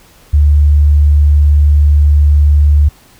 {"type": "tone", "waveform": "sine", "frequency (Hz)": 73.42, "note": "D2", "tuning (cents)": 0, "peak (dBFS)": -4, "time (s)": [0.33, 2.89], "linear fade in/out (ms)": 10, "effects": ["pink hiss -44 dBFS RMS until 3.19 s"]}